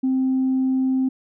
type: tone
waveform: sine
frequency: 261.6 Hz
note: C4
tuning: in tune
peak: -16 dBFS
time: 0.03-1.09 s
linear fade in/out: 10 ms
effects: tanh soft clip ceiling -14 dBFS

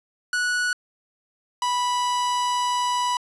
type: tone pair in turn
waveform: 45% pulse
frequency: 1471 / 984.1 Hz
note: F#6 / B5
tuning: -11 / -6 cents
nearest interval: perfect fifth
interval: 695 cents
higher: first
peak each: -21 dBFS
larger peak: neither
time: 0.33-0.73 / 1.62-3.17 s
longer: second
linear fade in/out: 2 ms
effects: resampled to 22050 Hz + 8-bit

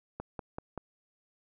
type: click train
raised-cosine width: 1 ms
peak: -23 dBFS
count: 4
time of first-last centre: 0.2-0.777 s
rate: 5.2 Hz
effects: none

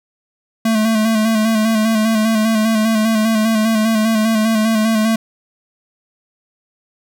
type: tone with vibrato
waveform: square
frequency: 220 Hz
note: A3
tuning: in tune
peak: -13 dBFS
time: 0.65-5.16 s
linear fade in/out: 5 ms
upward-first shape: square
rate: 5 Hz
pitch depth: 34 cents each way
effects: none

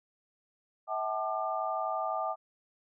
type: tone cluster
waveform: sine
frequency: 647 / 759 / 867 / 1198 Hz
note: E5 / F#5 / A5 / D6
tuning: -32 / +44 / -26 / +34 cents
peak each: -35 / -35 / -38 / -35 dBFS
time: 0.87-2.36 s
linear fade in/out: 50 ms
effects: none

